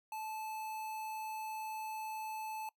square tone with notch filter, 871 Hz, A5, 18 cents flat, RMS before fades -42 dBFS, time 0.12-2.69 s, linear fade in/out 2 ms, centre 5000 Hz, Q 1.8, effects noise-tail reverb RT60 0.1 s tail -22 dB re dry

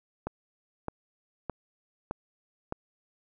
click train, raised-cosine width 1 ms, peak -18 dBFS, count 5, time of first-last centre 0.27-2.724 s, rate 1.63 Hz, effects none

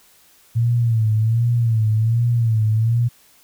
sine tone with vibrato, 113.8 Hz, A#2, 41 cents flat, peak -14 dBFS, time 0.55-3.09 s, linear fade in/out 20 ms, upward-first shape sine, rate 1.3 Hz, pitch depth 85 cents each way, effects white hiss -53 dBFS RMS until 3.43 s

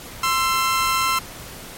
sawtooth tone pair together, 1046.5 / 1336.9 Hz, C6 / E6, 0 / +24 cents, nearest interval major third, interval 424 cents, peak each -17 dBFS, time 0.23-1.19 s, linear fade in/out 5 ms, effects pink hiss -37 dBFS RMS until 1.77 s + MP3 64 kbps

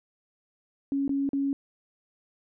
sine tone with dropouts, 277.1 Hz, C#4, 1 cent flat, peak -24 dBFS, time 0.92-1.53 s, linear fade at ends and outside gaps 1 ms, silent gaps 1.079-1.093 / 1.291-1.332 s, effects none

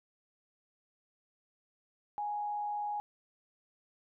sine tone with frequency modulation, 830.6 Hz, G#5, in tune, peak -33 dBFS, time 2.18-3 s, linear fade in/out 0 ms, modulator 95.1 Hz, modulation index 0.24, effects none

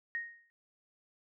sine tone with exponential decay, 1864.7 Hz, A#6, in tune, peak -31 dBFS, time 0.15-0.5 s, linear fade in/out 0 ms, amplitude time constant 75 ms, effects none

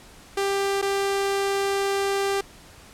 sawtooth tone with dropouts, 395.2 Hz, G4, 14 cents sharp, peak -18 dBFS, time 0.37-2.41 s, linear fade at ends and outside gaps 5 ms, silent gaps 0.816-0.824 s, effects pink hiss -48 dBFS RMS until 2.93 s + low-pass 11000 Hz 12 dB/octave

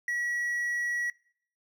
triangle tone, 1926 Hz, B6, 44 cents flat, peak -26 dBFS, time 0.08-1.1 s, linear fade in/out 2 ms, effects noise-tail reverb RT60 0.6 s tail -23 dB re dry

